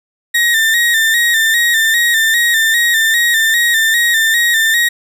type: tone with vibrato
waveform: 35% pulse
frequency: 1839 Hz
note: A#6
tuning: 24 cents flat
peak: -8 dBFS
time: 0.34-4.89 s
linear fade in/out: 10 ms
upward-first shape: square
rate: 2.5 Hz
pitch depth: 47 cents each way
effects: none